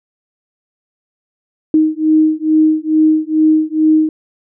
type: beating tone pair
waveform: sine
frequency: 311.1 / 313.4 Hz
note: D#4 / D#4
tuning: 0 / +13 cents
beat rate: 2.3 Hz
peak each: -12 dBFS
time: 1.74-4.09 s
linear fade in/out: 2 ms
effects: none

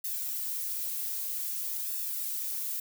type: noise with flanger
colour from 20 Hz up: violet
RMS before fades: -34 dBFS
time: 0.04-2.8 s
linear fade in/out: 5 ms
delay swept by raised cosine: 1.1 to 4.3 ms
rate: 0.52 Hz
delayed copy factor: +0.6
effects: none

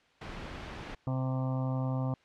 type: noise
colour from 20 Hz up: pink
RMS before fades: -41 dBFS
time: 0.21-0.95 s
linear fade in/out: 5 ms
type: harmonic tone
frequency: 130.3 Hz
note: C3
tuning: 7 cents flat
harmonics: 1 / 2 / 4 / 5 / 6 / 7 / 8 / 9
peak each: -30 / -36 / -42 / -44 / -46 / -47 / -48 / -49 dBFS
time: 1.07-2.14 s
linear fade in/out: 2 ms
effects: white hiss -64 dBFS RMS until 2.24 s + low-pass 3000 Hz 12 dB/octave

